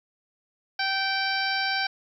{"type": "harmonic tone with a mistuned harmonic", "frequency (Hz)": 776, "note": "G5", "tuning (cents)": -18, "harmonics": [1, 2, 3, 4, 5, 6, 7], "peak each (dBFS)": [-30, -28, -32, -36, -35, -32, -36], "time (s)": [0.79, 1.87], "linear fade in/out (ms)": 5, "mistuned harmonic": 5, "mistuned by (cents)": 20, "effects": ["10-bit"]}